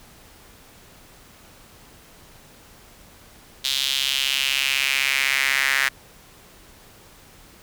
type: tone with high-pass filter sweep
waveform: sawtooth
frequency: 136 Hz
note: C#3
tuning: 33 cents flat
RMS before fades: -22 dBFS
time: 3.64-5.89 s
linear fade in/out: 10 ms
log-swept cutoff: 3600 to 1800 Hz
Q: 3.4
effects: pink hiss -49 dBFS RMS until 7.62 s